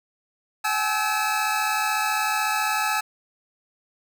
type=tone cluster; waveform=25% pulse; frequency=774 / 850 / 1302 Hz; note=G5 / G#5 / E6; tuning=-22 / +40 / -22 cents; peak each=-26 / -21 / -22 dBFS; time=0.64-3.01 s; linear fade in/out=10 ms; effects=8-bit